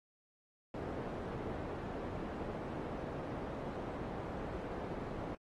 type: low-pass noise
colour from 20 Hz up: white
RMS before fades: -42 dBFS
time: 0.74-5.35 s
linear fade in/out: 2 ms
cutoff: 570 Hz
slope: 12 dB/octave
effects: AAC 32 kbps